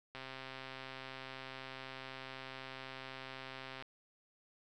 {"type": "click train", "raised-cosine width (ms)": 0.3, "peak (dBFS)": -30, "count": 486, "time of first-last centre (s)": [0.15, 3.824], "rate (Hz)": 132, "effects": []}